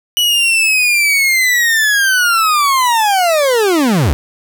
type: linear sweep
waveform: 40% pulse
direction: down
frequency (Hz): 2960 to 56.3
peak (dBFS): -9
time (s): 0.17-4.13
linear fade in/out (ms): 0
effects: none